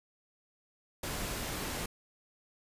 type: noise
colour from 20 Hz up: pink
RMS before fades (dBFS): -37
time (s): 1.03-1.86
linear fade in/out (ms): 5
effects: resampled to 32000 Hz

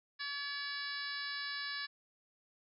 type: harmonic tone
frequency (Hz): 570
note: C#5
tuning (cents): +48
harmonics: 2 / 3 / 4 / 5 / 6 / 7 / 8 / 9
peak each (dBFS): -49 / -41 / -49 / -53 / -52 / -45 / -48 / -47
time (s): 0.19-1.87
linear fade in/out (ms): 20
effects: none

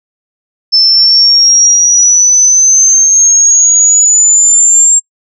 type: exponential sweep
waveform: sine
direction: up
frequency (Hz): 5274 to 7459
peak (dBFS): -3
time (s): 0.72-5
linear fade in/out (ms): 20
effects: noise-tail reverb RT60 0.1 s tail -25 dB re dry

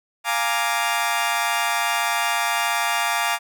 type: chord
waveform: 20% pulse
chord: Bb dominant seventh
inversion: second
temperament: equal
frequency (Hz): 698.5 / 830.6 / 932.3 / 1174.7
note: F5 / Ab5 / Bb5 / D6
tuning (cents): 0 / 0 / 0 / 0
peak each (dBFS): -21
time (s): 0.24-3.39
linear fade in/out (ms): 50
effects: none

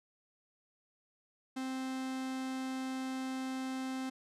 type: tone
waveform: 45% pulse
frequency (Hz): 261.6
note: C4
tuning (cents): 0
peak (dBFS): -36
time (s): 1.56-4.1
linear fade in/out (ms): 10
effects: low-pass 10000 Hz 12 dB/octave

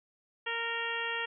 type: harmonic tone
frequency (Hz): 463.3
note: A#4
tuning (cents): -11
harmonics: 1 / 2 / 3 / 4 / 5 / 6 / 7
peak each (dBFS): -41 / -40 / -40 / -36 / -43 / -38 / -42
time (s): 0.46-1.26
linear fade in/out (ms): 10
effects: none

